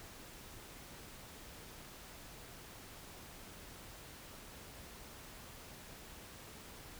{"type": "silence", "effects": ["pink hiss -53 dBFS RMS until 6.99 s"]}